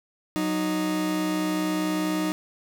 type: tone pair together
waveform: 40% pulse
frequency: 185 / 309.7 Hz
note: F#3 / D#4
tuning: 0 / -8 cents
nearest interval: major sixth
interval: 892 cents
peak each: -29 / -24 dBFS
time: 0.36-2.32 s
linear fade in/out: 0 ms
effects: none